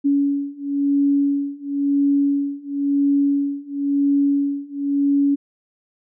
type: beating tone pair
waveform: sine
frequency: 281.4 / 282.37 Hz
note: C#4 / C#4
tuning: +26 / +32 cents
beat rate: 0.97 Hz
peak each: -20 / -19 dBFS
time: 0.04-5.36 s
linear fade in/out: 20 ms
effects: none